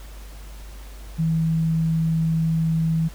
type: tone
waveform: sine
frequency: 162 Hz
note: E3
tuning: 30 cents flat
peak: -18 dBFS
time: 1.18-3.09 s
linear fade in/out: 20 ms
effects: added 50 Hz sine -36 dBFS peak until 3.14 s + pink hiss -47 dBFS RMS until 3.14 s